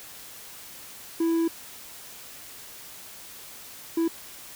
triangle tone bursts at uneven times, 330.9 Hz, E4, 7 cents sharp, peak -19 dBFS, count 2, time 1.2-1.48 / 3.97-4.08 s, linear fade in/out 5 ms, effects white hiss -44 dBFS RMS until 4.55 s

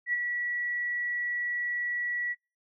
sine tone with ADSR envelope, 1939 Hz, B6, 32 cents flat, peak -24 dBFS, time 0.06-2.35 s, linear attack 70 ms, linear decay 26 ms, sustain -5 dB, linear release 36 ms, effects noise-tail reverb RT60 0.3 s tail -24 dB re dry

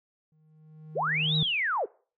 triangle tone with exponential growth, 155.56 Hz, D#3, in tune, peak -21 dBFS, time 0.32-1.43 s, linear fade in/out 2 ms, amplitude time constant 240 ms
sine linear two-way sweep, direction up then down, 325.3 to 3951 to 325.3 Hz, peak -25 dBFS, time 0.95-1.86 s, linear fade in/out 20 ms, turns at 1.36 s
effects noise-tail reverb RT60 0.4 s tail -22 dB re dry

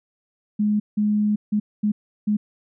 sine tone bursts at uneven times, 209.7 Hz, G#3, 17 cents sharp, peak -17 dBFS, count 5, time 0.59-0.8 / 0.97-1.36 / 1.52-1.6 / 1.83-1.92 / 2.27-2.37 s, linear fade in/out 10 ms, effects none

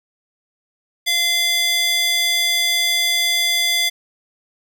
square tone with high-pass filter, 687 Hz, F5, 29 cents flat, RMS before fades -18 dBFS, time 1.06-3.9 s, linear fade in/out 20 ms, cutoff 2800 Hz, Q 2.6, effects none

